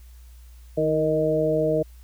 harmonic tone with a mistuned harmonic, 155.56 Hz, D#3, in tune, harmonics 1 / 2 / 3 / 4, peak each -28 / -27 / -23 / -23 dBFS, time 0.77-1.83 s, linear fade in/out 10 ms, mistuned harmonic 2, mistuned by +34 cents, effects added 60 Hz sine -43 dBFS peak until 2.03 s + white hiss -59 dBFS RMS until 2.03 s

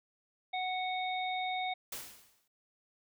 harmonic tone, 740 Hz, F#5, in tune, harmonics 1 / 3 / 5, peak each -34 / -39 / -41 dBFS, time 0.53-1.74 s, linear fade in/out 10 ms
white noise with exponential decay, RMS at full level -39 dBFS, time 1.92-2.48 s, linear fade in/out 5 ms, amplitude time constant 120 ms
effects none

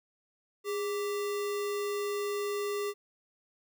sine tone with sample-and-hold, 410 Hz, G#4, 22 cents flat, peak -30 dBFS, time 0.64-2.94 s, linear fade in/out 50 ms, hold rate 1575 Hz, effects none

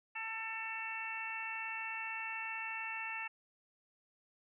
harmonic tone, 446.1 Hz, A4, 24 cents sharp, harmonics 2 / 3 / 4 / 5 / 6, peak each -46 / -49 / -45 / -46 / -42 dBFS, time 0.15-3.28 s, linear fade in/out 10 ms, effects none

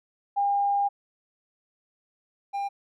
sine / triangle tone pair in turn, 805 / 799.4 Hz, G5 / G5, +46 / +34 cents, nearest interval unison, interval 12 cents, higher first, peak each -21 / -25 dBFS, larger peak first, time 0.36-0.89 / 2.53-2.69 s, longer first, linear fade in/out 20 ms, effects none

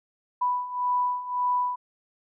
sine beating tone pair, 988 / 989.8 Hz, B5 / B5, 0 / +4 cents, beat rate 1.8 Hz, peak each -29 / -25 dBFS, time 0.41-1.76 s, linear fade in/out 10 ms, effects none

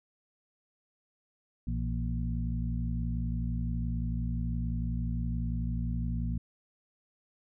harmonic tone with a mistuned harmonic, 58.7 Hz, A#1, 13 cents sharp, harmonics 1 / 2 / 3 / 4, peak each -32 / -35 / -37 / -38 dBFS, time 1.67-6.38 s, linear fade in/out 5 ms, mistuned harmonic 3, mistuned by -73 cents, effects none

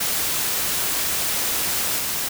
white noise with level steps, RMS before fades -23 / -25 dBFS, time 0-2.29 s, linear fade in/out 10 ms, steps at 1.98 s, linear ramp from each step 20 ms, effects none

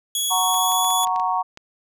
15% pulse tone with pitch glide, 3354 to 3403 Hz, G#7 to G#7, +16 to +41 cents, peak -14 dBFS, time 0.15-1.05 s, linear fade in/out 2 ms, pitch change +25 cents, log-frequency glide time 0.43-0.89 s
sine chord, F# major, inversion none, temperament equal, 740 / 932.3 / 1108.7 Hz, F#5 / A#5 / C#6, 0 / 0 / 0 cents, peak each -23 / -23 / -24 dBFS, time 0.3-1.43 s, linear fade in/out 20 ms
clicks, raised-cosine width 0.2 ms, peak -21 dBFS, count 9, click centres 0.544 / 0.719 / 0.846 / 0.905 / 1.034 / 1.072 / 1.161 / 1.198 / 1.574 s
effects none

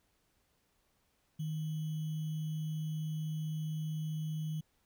sine tone with sample-and-hold, 155.9 Hz, D#3, 4 cents sharp, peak -34 dBFS, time 1.39-4.61 s, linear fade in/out 10 ms, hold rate 3150 Hz, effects pink hiss -75 dBFS RMS until 4.85 s

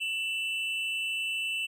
triangle tone pair together, 2672 / 2960 Hz, E7 / F#7, +23 / 0 cents, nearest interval major second, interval 177 cents, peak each -29 / -33 dBFS, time 0-1.67 s, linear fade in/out 20 ms, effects none

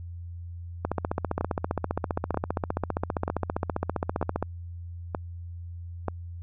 two click trains, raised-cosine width 1 ms, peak -13 / -12 dBFS, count 6 / 55, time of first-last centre 1.41-6.083 / 0.85-4.426 s, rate 1.07 / 15.1 Hz, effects added 86 Hz sine -36 dBFS peak until 6.42 s

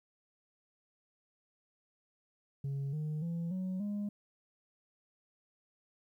sine tone with pitch steps, 138.59 / 152.89 / 168.66 / 186.07 / 205.3 Hz, C#3 / D#3 / E3 / F#3 / G#3, 0 / -30 / +40 / +10 / -20 cents, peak -31 dBFS, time 2.64-4.09 s, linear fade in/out 5 ms, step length 290 ms, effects tanh soft clip ceiling -33 dBFS + 12-bit

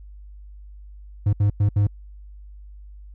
triangle tone bursts at uneven times, 102.2 Hz, G#2, 27 cents flat, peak -13 dBFS, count 4, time 1.26-1.33 / 1.4-1.5 / 1.6-1.69 / 1.76-1.87 s, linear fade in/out 5 ms, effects added 50 Hz sine -39 dBFS peak until 3.14 s

